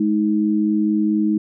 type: tone pair together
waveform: sine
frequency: 211.3 / 315.7 Hz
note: G#3 / D#4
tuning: +30 / +25 cents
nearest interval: perfect fifth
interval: 695 cents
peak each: -18 dBFS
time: 0-1.38 s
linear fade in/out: 5 ms
effects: none